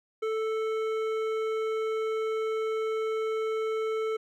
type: tone with hard clipping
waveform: sine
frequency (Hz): 440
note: A4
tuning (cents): 0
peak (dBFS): -29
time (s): 0.22-4.17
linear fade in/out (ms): 10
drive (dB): 11
effects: none